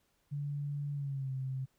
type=tone with pitch glide; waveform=sine; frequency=144 to 132.05 Hz; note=D3 to C3; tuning=-34 to +16 cents; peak=-34 dBFS; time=0.31-1.66 s; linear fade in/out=20 ms; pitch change=-150 cents; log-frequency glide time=0.93-1.32 s; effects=pink hiss -75 dBFS RMS until 1.78 s